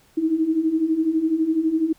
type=beating tone pair; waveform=sine; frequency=311.1 / 323.1 Hz; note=D#4 / E4; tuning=0 / -35 cents; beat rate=12 Hz; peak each=-24 / -19 dBFS; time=0.17-1.93 s; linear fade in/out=10 ms; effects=pink hiss -57 dBFS RMS until 1.98 s